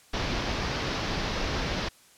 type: low-pass noise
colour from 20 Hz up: pink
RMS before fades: -30 dBFS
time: 0.13-1.89 s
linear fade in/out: 10 ms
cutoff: 5700 Hz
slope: 48 dB/octave
effects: white hiss -57 dBFS RMS until 2.17 s + low-pass 11000 Hz 12 dB/octave